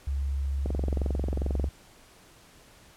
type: tone with pitch glide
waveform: sine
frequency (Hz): 69 to 68.29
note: C#2 to C#2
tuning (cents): -7 to -25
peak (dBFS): -26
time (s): 0.07-1.69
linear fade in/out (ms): 5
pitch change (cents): -18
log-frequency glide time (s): 0.89-1.54
type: click train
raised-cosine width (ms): 2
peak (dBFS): -18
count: 23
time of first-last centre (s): 0.66-1.642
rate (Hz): 22.4
effects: pink hiss -55 dBFS RMS until 2.96 s + low-pass 12000 Hz 12 dB/octave